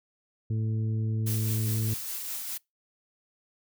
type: harmonic tone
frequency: 110 Hz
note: A2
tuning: in tune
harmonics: 1 / 2 / 3 / 4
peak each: -26 / -37 / -43 / -46 dBFS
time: 0.5-1.94 s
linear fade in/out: 5 ms
type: noise with tremolo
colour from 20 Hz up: blue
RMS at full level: -34 dBFS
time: 1.26-2.58 s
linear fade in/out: 10 ms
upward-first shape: sine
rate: 4.9 Hz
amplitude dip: 30%
effects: noise-tail reverb RT60 0.2 s tail -25 dB re dry